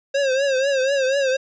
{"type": "tone with vibrato", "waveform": "square", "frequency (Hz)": 540, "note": "C#5", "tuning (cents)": -45, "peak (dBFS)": -18, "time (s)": [0.14, 1.37], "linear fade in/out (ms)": 10, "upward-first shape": "triangle", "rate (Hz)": 4.1, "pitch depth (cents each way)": 100, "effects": ["resampled to 16000 Hz", "10-bit"]}